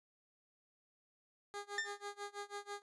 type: tone with tremolo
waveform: 15% pulse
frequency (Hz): 407.4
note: G#4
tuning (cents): -33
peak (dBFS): -35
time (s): 1.54-2.82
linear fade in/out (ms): 0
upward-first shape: sine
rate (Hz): 6.1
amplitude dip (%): 95
type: tone with exponential decay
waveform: 40% pulse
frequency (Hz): 1800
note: A6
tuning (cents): +39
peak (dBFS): -31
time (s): 1.78-2.01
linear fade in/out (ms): 2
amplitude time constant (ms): 49
effects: resampled to 22050 Hz